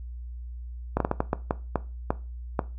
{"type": "slowing click train", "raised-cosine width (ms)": 1, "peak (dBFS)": -9, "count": 10, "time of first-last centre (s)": [0.97, 2.592], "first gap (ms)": 33, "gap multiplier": 1.4, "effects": ["noise-tail reverb RT60 0.3 s tail -17 dB re dry", "added 60 Hz sine -35 dBFS peak until 2.78 s"]}